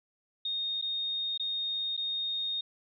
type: tone with dropouts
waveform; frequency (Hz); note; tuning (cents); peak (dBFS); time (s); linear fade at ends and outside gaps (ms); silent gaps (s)
sine; 3699; A#7; -14; -30; 0.45-2.61; 5; 0.815-0.823 / 1.377-1.396 / 1.967-1.975
effects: none